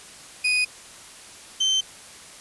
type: tone pair in turn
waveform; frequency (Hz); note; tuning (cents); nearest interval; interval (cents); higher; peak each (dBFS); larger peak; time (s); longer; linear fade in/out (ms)
35% pulse; 2487 / 3099; D#7 / G7; -1 / -21; major third; 380; second; -17; neither; 0.44-0.65 / 1.6-1.81; neither; 10
effects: white hiss -44 dBFS RMS until 2.4 s + resampled to 24000 Hz